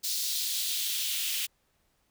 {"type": "noise with high-pass filter sweep", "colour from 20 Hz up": "white", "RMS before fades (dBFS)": -31, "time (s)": [0.03, 1.47], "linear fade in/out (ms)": 20, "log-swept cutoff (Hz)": [4400, 2800], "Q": 2.3, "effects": ["pink hiss -72 dBFS RMS until 2.1 s"]}